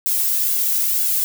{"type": "noise with flanger", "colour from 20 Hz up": "violet", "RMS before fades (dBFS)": -19, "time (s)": [0.06, 1.24], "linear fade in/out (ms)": 0, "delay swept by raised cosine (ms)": [1.6, 2.22], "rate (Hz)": 2.1, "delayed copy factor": -0.75, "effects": []}